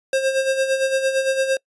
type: tone with tremolo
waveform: square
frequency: 533 Hz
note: C5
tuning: 32 cents sharp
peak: -16 dBFS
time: 0.13-1.57 s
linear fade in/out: 2 ms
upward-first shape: sine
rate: 8.8 Hz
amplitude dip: 60%
effects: noise-tail reverb RT60 0.1 s tail -26 dB re dry + resampled to 24000 Hz